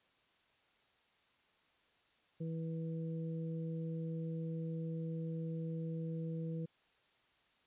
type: harmonic tone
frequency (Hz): 163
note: E3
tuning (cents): -19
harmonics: 1 / 2 / 3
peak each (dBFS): -38 / -49 / -47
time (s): 2.4-6.66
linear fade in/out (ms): 10
effects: white hiss -72 dBFS RMS until 7.66 s + resampled to 8000 Hz